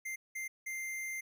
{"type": "tone bursts at uneven times", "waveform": "square", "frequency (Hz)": 2093, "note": "C7", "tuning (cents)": 0, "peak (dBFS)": -38, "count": 3, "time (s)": [[0.05, 0.16], [0.35, 0.48], [0.66, 1.21]], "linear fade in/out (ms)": 10, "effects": []}